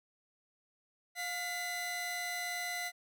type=tone pair together; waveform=sawtooth; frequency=711.3 / 2012 Hz; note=F5 / B6; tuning=+32 / +32 cents; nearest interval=octave + tritone; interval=1800 cents; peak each=-37 / -34 dBFS; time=1.15-2.92 s; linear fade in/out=50 ms; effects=none